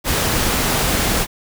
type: noise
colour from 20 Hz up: pink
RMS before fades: -18 dBFS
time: 0.04-1.27 s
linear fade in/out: 50 ms
effects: none